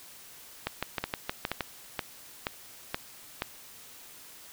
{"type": "two click trains", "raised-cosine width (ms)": 0.3, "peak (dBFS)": [-13, -13], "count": [6, 7], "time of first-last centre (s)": [[1.04, 3.421], [0.67, 1.607]], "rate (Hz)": [2.1, 6.4], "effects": ["white hiss -50 dBFS RMS until 4.52 s"]}